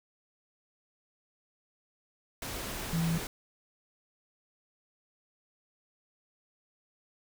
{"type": "tone in noise", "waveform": "sine", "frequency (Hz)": 165.7, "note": "E3", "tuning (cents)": 9, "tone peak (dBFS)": -27, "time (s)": [2.93, 3.18], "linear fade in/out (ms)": 2, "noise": "pink", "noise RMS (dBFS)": -38, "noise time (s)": [2.42, 3.27], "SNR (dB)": 8, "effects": []}